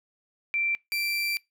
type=tone pair in turn; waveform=sine / 30% pulse; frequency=2350 / 2350 Hz; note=D7 / D7; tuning=+1 / +1 cents; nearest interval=unison; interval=0 cents; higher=neither; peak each=-24 dBFS; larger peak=neither; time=0.54-0.75 / 0.92-1.37 s; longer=second; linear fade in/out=0 ms; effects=noise-tail reverb RT60 0.2 s tail -24 dB re dry